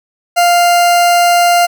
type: tone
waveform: 40% pulse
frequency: 698.5 Hz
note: F5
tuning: in tune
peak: -6 dBFS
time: 0.36-1.67 s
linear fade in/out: 20 ms
effects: none